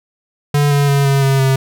square tone with pitch steps, 145 / 142.67 / 140.38 / 138.13 / 135.92 / 133.74 Hz, D3 / D3 / C#3 / C#3 / C#3 / C3, -22 / -50 / +22 / -6 / -34 / +38 cents, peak -11 dBFS, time 0.54-1.56 s, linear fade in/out 5 ms, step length 170 ms, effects none

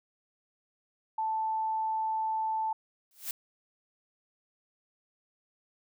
sine tone, 880 Hz, A5, in tune, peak -28 dBFS, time 1.18-2.73 s, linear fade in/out 5 ms
blue noise with exponential growth, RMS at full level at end -31 dBFS, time 3.11-3.31 s, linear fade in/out 1 ms, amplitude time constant 43 ms
effects none

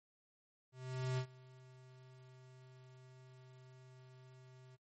square tone with ADSR envelope, 128.7 Hz, C3, 28 cents flat, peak -35 dBFS, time 0.72-4.77 s, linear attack 460 ms, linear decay 81 ms, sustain -23 dB, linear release 26 ms, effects noise-tail reverb RT60 0.1 s tail -23 dB re dry + MP3 32 kbps

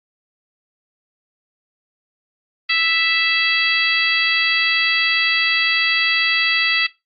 harmonic tone, 659.3 Hz, E5, in tune, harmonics 2 / 3 / 4 / 5 / 6 / 7, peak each -28 / -20 / -20 / -23 / -26 / -24 dBFS, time 2.69-6.87 s, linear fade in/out 10 ms, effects noise-tail reverb RT60 0.2 s tail -18 dB re dry + Opus 32 kbps

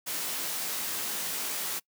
white noise with comb filter, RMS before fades -33 dBFS, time 0.06-1.8 s, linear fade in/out 20 ms, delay 18 ms, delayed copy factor +0.55, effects noise-tail reverb RT60 0.1 s tail -24 dB re dry + high-pass 150 Hz 12 dB/octave

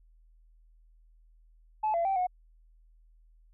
sine tone with pitch steps, 861 / 679 / 776 / 728 Hz, A5 / F5 / G5 / F#5, -38 / -49 / -18 / -28 cents, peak -24 dBFS, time 1.83-2.27 s, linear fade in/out 10 ms, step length 110 ms, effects tanh soft clip ceiling -22 dBFS + added 40 Hz sine -57 dBFS peak until 3.53 s

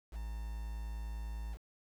triangle tone with quantisation, 55 Hz, A1, in tune, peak -36 dBFS, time 0.11-1.58 s, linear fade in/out 50 ms, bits 9, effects none

